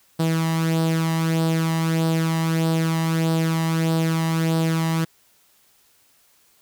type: tone with flanger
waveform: sawtooth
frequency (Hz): 162.7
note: E3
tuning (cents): -22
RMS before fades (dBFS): -21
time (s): 0.19-5.05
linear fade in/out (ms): 10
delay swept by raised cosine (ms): 0.22 to 1.04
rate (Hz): 1.6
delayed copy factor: +0.55
effects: white hiss -59 dBFS RMS until 6.61 s